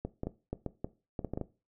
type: clicks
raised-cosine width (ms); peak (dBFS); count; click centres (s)
2; -21; 11; 0.05 / 0.234 / 0.27 / 0.53 / 0.663 / 0.845 / 1.192 / 1.247 / 1.336 / 1.375 / 1.413
effects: noise-tail reverb RT60 0.3 s tail -17 dB re dry